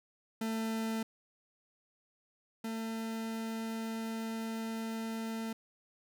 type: tone pair in turn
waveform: 40% pulse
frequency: 223 / 224.3 Hz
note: A3 / A3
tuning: +23 / +34 cents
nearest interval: unison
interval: 11 cents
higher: second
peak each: -32 / -35 dBFS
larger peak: first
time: 0.41-1.03 / 2.64-5.53 s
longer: second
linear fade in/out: 5 ms
effects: none